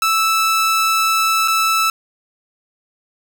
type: tone with dropouts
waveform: sawtooth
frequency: 1315 Hz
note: E6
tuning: 5 cents flat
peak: -10 dBFS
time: 0.02-1.9 s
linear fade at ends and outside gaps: 2 ms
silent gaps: 1.477-1.481 s
effects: none